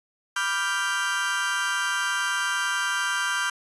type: chord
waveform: 35% pulse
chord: G dominant seventh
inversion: first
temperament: equal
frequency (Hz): 987.8 / 1174.7 / 1396.9 / 1568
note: B5 / D6 / F6 / G6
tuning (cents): 0 / 0 / 0 / 0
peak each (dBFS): -31 / -30 / -28 / -25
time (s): 0.36-3.5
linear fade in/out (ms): 5
effects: resampled to 24000 Hz